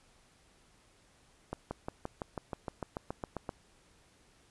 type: accelerating click train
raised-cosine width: 1 ms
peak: -22 dBFS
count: 14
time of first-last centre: 1.53-3.492 s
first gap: 180 ms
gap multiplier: 0.97
effects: pink hiss -65 dBFS RMS until 4.5 s + resampled to 24000 Hz